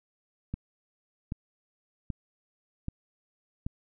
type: click train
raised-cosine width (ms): 5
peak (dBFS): -20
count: 5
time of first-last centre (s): 0.54-3.665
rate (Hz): 1.28
effects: none